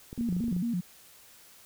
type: clicks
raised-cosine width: 3 ms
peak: -27 dBFS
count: 11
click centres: 0.129 / 0.178 / 0.21 / 0.288 / 0.326 / 0.366 / 0.406 / 0.441 / 0.482 / 0.527 / 0.565 s
type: tone with vibrato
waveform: sine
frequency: 204.4 Hz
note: G#3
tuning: 27 cents flat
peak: -27 dBFS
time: 0.18-0.81 s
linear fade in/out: 10 ms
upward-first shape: square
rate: 4.5 Hz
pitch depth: 240 cents each way
effects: white hiss -55 dBFS RMS until 1.65 s